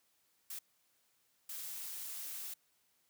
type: noise bursts at uneven times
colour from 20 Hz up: blue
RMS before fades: -44 dBFS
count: 2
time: 0.5-0.59 / 1.49-2.54 s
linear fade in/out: 5 ms
effects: white hiss -75 dBFS RMS until 3.09 s + high-pass 60 Hz 12 dB/octave